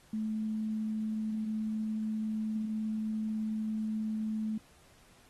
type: tone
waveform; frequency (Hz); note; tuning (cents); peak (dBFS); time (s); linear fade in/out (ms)
sine; 217.2; A3; -22; -31; 0.13-4.58; 5
effects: pink hiss -62 dBFS RMS until 5.29 s + AAC 32 kbps